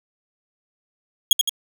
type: tone with echo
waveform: sawtooth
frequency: 3300 Hz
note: G#7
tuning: 12 cents flat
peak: -6 dBFS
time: 1.31-1.33 s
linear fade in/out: 2 ms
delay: 82 ms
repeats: 2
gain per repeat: -5 dB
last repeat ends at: 1.494 s
effects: none